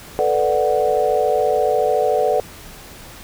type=chord; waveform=sine; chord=B minor seventh; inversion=third; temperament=equal; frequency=440 / 493.9 / 587.3 / 740 Hz; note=A4 / B4 / D5 / F#5; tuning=0 / 0 / 0 / 0 cents; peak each=-20 dBFS; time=0.19-2.4 s; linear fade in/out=0 ms; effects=pink hiss -39 dBFS RMS until 3.23 s